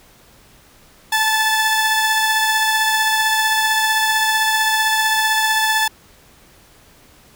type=tone pair together; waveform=sawtooth; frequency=877.8 / 1740 Hz; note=A5 / A6; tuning=-4 / -20 cents; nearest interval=octave; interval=1184 cents; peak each=-14 dBFS; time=1.12-5.88 s; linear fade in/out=5 ms; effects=pink hiss -49 dBFS RMS until 7.35 s